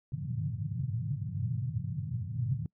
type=band-pass noise; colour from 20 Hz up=white; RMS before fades=-34 dBFS; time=0.12-2.66 s; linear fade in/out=2 ms; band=100 to 150 Hz; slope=48 dB/octave; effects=noise-tail reverb RT60 0.1 s tail -25 dB re dry